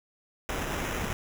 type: noise with sample-and-hold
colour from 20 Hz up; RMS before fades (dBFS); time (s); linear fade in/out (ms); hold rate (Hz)
pink; -32; 0.49-1.13; 0; 4410
effects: none